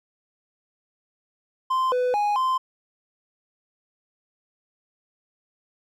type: tone with pitch steps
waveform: triangle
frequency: 1040 / 499 / 828 / 1038 Hz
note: C6 / B4 / G#5 / C6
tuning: -11 / +18 / -5 / -14 cents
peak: -18 dBFS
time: 1.7-2.58 s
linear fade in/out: 10 ms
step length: 220 ms
effects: none